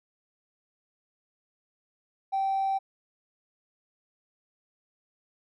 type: tone with hard clipping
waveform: sine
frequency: 777 Hz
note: G5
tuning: 16 cents flat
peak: -25 dBFS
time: 2.32-2.79 s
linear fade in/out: 20 ms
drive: 1 dB
effects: none